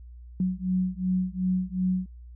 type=beating tone pair; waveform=sine; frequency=183.2 / 185.9 Hz; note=F#3 / F#3; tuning=-17 / +8 cents; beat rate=2.7 Hz; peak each=-27 dBFS; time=0.4-2.06 s; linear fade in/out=2 ms; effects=added 60 Hz sine -42 dBFS peak until 2.35 s